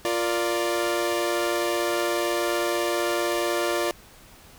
sawtooth chord, Bb major, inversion second, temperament equal, 349.2 / 466.2 / 587.3 Hz, F4 / Bb4 / D5, 0 / 0 / 0 cents, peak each -22 / -27 / -23 dBFS, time 0.05-3.91 s, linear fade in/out 0 ms, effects pink hiss -50 dBFS RMS until 4.58 s

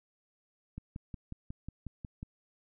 click train, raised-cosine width 5 ms, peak -28 dBFS, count 9, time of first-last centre 0.78-2.229 s, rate 5.52 Hz, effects none

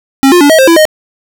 square tone with pitch steps, 270.9 / 353.8 / 287.6 / 638 / 529 / 333.5 / 620 Hz, C#4 / F4 / D4 / D#5 / C5 / E4 / D#5, -40 / +23 / -36 / +43 / +19 / +20 / -6 cents, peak -3 dBFS, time 0.23-0.853 s, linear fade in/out 0 ms, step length 89 ms, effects none

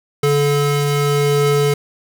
square tone pair together, 144.3 / 432.1 Hz, D3 / A4, -30 / -31 cents, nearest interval octave + perfect fifth, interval 1899 cents, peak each -17 dBFS, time 0.23-1.74 s, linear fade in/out 5 ms, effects none

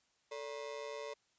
35% pulse ring-modulated tone, 509 Hz, C5, 48 cents flat, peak -37 dBFS, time 0.31-1.14 s, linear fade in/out 10 ms, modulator 66 Hz, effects white hiss -75 dBFS RMS until 1.38 s + resampled to 16000 Hz

